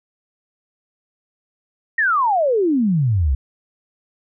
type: exponential sweep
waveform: sine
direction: down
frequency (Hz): 1900 to 61.74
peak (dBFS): -14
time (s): 1.98-3.35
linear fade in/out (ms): 5
effects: none